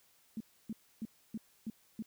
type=tone bursts; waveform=sine; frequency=220.6 Hz; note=A3; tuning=5 cents sharp; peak=-36 dBFS; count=6; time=0.37-2.024 s; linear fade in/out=2 ms; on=34 ms; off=290 ms; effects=white hiss -68 dBFS RMS until 2.06 s